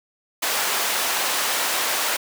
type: high-pass noise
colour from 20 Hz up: pink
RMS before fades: -23 dBFS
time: 0.42-2.17 s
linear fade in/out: 10 ms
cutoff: 710 Hz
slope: 12 dB/octave
effects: none